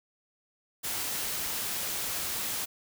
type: noise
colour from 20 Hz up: white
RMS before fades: -33 dBFS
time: 0.83-2.66 s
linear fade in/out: 20 ms
effects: none